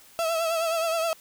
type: tone with vibrato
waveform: 35% pulse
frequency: 658 Hz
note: E5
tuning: 3 cents flat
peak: -22 dBFS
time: 0.19-1.13 s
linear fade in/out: 0 ms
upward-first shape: triangle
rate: 9.5 Hz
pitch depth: 58 cents each way
effects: white hiss -53 dBFS RMS until 1.2 s